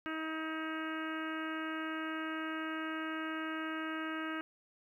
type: harmonic tone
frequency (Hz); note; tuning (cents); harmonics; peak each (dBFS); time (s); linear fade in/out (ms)
317.2; D#4; +33; 1 / 2 / 3 / 4 / 5 / 6 / 7 / 8 / 9; -39 / -48 / -51 / -43 / -43 / -49 / -51 / -53 / -51; 0.06-4.41; 0
effects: 12-bit